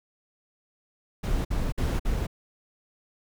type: noise bursts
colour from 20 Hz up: brown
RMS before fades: -26 dBFS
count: 4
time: 1.23-2.269 s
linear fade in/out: 10 ms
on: 220 ms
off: 53 ms
effects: none